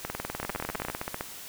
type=two click trains; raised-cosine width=0.5 ms; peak=-16 / -16 dBFS; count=13 / 18; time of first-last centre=0.43-1.209 / 0.05-0.9 s; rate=15.4 / 20 Hz; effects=white hiss -43 dBFS RMS until 1.48 s